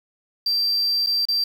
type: tone with dropouts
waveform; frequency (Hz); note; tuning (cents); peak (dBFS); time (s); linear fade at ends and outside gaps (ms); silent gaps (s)
sine; 4699; D8; 0; -16; 0.46-1.44; 5; 1.063-1.069 / 1.254-1.285
effects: tanh soft clip ceiling -17 dBFS + 7-bit